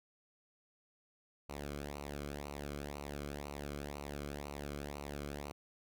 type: tone with flanger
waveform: sawtooth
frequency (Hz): 72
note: D2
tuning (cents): -34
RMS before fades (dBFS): -44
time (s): 1.49-5.52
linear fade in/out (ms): 5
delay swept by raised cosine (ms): 0.58 to 1.12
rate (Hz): 2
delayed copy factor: -0.75
effects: none